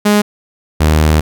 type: tone pair in turn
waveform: sawtooth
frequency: 207.7 / 77.37 Hz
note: G#3 / D#2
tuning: 0 / -9 cents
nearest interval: octave + perfect fourth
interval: 1709 cents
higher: first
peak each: -4 dBFS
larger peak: neither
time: 0.05-0.22 / 0.8-1.21 s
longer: second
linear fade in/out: 10 ms
effects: none